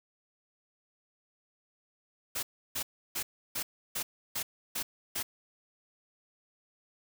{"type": "noise bursts", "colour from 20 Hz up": "white", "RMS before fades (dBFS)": -34, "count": 8, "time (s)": [2.35, 5.23], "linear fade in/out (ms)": 10, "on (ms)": 80, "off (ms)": 320, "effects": []}